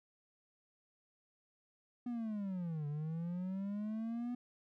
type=linear two-way sweep; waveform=triangle; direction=down then up; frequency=246.7 to 144.2 to 246.7 Hz; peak=-35 dBFS; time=2.06-4.35 s; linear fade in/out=5 ms; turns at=2.87 s; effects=none